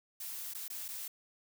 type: noise with dropouts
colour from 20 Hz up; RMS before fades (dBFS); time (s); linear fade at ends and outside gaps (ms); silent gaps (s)
blue; -42; 0.2-1.08; 5; 0.537-0.547 / 0.681-0.7 / 0.882-0.886
effects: none